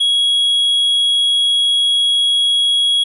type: tone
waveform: triangle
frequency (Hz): 3322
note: G#7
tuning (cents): 0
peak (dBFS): -10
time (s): 0-3.04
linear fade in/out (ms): 10
effects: resampled to 32000 Hz